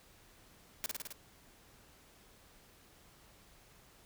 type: noise with echo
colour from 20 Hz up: white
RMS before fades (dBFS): -36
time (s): 0.84-0.86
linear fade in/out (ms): 0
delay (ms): 53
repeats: 5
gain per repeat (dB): -2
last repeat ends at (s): 1.125
effects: pink hiss -62 dBFS RMS until 4.05 s